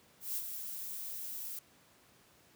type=noise with ADSR envelope; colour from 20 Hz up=violet; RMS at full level=-35 dBFS; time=0.2-1.59 s; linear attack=160 ms; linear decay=50 ms; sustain=-7 dB; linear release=3 ms; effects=pink hiss -64 dBFS RMS until 2.55 s + high-pass 100 Hz 12 dB/octave